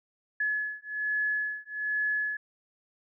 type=beating tone pair; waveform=sine; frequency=1704 / 1705.2 Hz; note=G#6 / G#6; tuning=+44 / +45 cents; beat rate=1.2 Hz; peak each=-31 dBFS; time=0.4-2.37 s; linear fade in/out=5 ms; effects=none